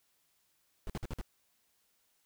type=noise bursts; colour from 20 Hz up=brown; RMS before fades=-37 dBFS; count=5; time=0.87-1.213 s; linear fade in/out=0 ms; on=27 ms; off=52 ms; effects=white hiss -74 dBFS RMS until 2.25 s